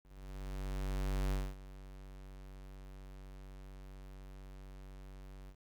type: tone with ADSR envelope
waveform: square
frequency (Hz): 47.88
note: G1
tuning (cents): -40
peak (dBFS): -32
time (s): 0.02-5.56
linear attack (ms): 1300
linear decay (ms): 230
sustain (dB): -18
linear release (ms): 67
effects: 11-bit